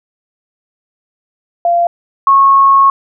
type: tone pair in turn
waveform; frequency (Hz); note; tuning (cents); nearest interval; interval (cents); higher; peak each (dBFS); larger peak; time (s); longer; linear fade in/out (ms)
sine; 690 / 1095.3; F5 / C#6; -21 / -21; minor sixth; 800; second; -8 / -4; second; 1.65-1.87 / 2.27-2.9; second; 2
effects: none